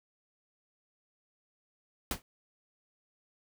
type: noise with exponential decay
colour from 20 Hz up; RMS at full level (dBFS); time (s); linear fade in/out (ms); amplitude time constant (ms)
pink; -28; 2.11-2.22; 1; 23
effects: none